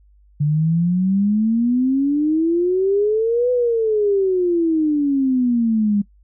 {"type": "exponential two-way sweep", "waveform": "sine", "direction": "up then down", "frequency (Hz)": [144.7, 501, 200.5], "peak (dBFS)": -14, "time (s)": [0.4, 6.02], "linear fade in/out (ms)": 10, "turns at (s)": 3.51, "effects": ["noise-tail reverb RT60 0.1 s tail -20 dB re dry", "added 50 Hz sine -49 dBFS peak until 6.23 s"]}